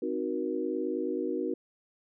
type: chord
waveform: sine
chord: C half-diminished seventh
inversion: none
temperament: equal with one note detuned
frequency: 261.6 / 311.1 / 370 / 474.3 Hz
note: C4 / Eb4 / Gb4 / Bb4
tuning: 0 / 0 / 0 / +30 cents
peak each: -36 / -34 / -33 / -35 dBFS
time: 0.02-1.54 s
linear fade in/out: 5 ms
effects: none